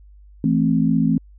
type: chord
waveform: sine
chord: A minor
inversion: second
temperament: just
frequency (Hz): 165 / 220 / 264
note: E3 / A3 / C4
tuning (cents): +2 / 0 / +16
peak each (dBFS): -19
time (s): 0.44-1.18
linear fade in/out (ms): 2
effects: added 50 Hz sine -43 dBFS peak until 1.38 s